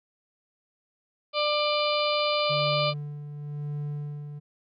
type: harmonic tone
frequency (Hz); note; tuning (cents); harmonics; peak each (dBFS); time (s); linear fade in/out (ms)
595; D5; +22; 1 / 2 / 4 / 5 / 6 / 7 / 8; -26 / -29 / -32 / -33 / -34 / -34 / -35; 1.33-2.94; 50
type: tone with tremolo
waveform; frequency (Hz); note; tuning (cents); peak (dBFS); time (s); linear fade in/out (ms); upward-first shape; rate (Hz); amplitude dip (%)
triangle; 146.83; D3; 0; -27; 2.49-4.4; 20; sine; 0.95; 55
effects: none